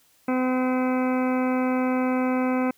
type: harmonic tone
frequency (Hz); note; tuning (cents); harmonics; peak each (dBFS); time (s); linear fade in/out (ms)
255.4; C4; -42; 1 / 2 / 3 / 4 / 5 / 6 / 8 / 9 / 10; -22 / -28 / -32 / -34 / -36 / -38 / -40 / -41 / -42; 0.28-2.71; 5
effects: white hiss -61 dBFS RMS until 2.77 s